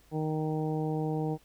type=harmonic tone; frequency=155.56 Hz; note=D#3; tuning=in tune; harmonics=1 / 2 / 3 / 4 / 5 / 6; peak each=-31 / -34 / -35 / -45 / -39 / -48 dBFS; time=0.11-1.38 s; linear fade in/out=50 ms; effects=added 50 Hz sine -63 dBFS peak until 1.44 s + pink hiss -63 dBFS RMS until 1.44 s